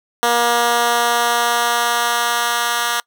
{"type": "tone with high-pass filter sweep", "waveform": "10% pulse", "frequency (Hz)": 237.4, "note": "A#3", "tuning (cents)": 32, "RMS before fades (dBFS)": -17, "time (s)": [0.23, 3], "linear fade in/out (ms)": 0, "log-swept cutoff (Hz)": [490, 1300], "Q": 0.8, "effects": ["noise-tail reverb RT60 0.1 s tail -26 dB re dry"]}